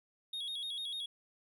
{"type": "tone with vibrato", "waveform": "triangle", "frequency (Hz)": 3520, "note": "A7", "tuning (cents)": 0, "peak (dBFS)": -36, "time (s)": [0.33, 1.06], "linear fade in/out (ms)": 5, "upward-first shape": "square", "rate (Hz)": 6.7, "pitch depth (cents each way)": 90, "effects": []}